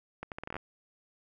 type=accelerating click train; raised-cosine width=0.5 ms; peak=-23 dBFS; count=10; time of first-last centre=0.23-0.566 s; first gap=88 ms; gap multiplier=0.76; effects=none